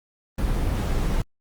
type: noise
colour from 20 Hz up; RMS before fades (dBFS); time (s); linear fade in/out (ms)
brown; -23; 0.38-1.22; 5
effects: Opus 24 kbps